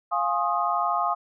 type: chord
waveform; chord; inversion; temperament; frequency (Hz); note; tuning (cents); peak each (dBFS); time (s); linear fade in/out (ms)
sine; F minor seventh; none; equal with one note detuned; 698.5 / 830.6 / 1069.1 / 1244.5; F5 / Ab5 / C6 / Eb6; 0 / 0 / +37 / 0; -27 / -29 / -28 / -26; 0.11-1.15; 20
effects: none